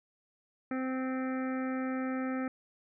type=harmonic tone; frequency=260 Hz; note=C4; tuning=11 cents flat; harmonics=1 / 2 / 3 / 5 / 6 / 7 / 8 / 9; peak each=-32 / -40 / -45 / -43 / -49 / -47 / -51 / -52 dBFS; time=0.71-2.48 s; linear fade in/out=2 ms; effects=none